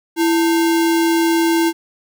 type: tone with sample-and-hold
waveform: sine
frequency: 332 Hz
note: E4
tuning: 12 cents sharp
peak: -12 dBFS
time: 0.16-1.73 s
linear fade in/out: 50 ms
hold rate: 1225 Hz
effects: none